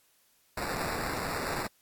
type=noise with sample-and-hold; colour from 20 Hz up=white; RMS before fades=-34 dBFS; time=0.57-1.67 s; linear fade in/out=5 ms; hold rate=3150 Hz; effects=white hiss -67 dBFS RMS until 1.81 s + AAC 64 kbps